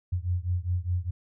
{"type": "beating tone pair", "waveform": "sine", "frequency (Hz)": [87.2, 92.1], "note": ["F2", "F#2"], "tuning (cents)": [-2, -7], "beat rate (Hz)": 4.9, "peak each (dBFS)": [-28, -29], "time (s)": [0.12, 1.11], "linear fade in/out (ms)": 10, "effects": []}